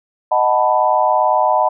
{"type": "chord", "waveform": "sine", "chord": "B dominant seventh", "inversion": "first", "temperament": "equal", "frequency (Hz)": [622.3, 740, 880, 987.8], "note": ["D#5", "F#5", "A5", "B5"], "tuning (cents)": [0, 0, 0, 0], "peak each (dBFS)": -17, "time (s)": [0.31, 1.69], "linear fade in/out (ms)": 10, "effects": []}